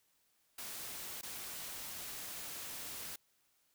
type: noise with dropouts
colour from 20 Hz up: white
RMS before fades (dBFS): -45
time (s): 0.58-3.16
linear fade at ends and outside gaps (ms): 5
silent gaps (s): 1.213-1.23
effects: white hiss -75 dBFS RMS until 3.74 s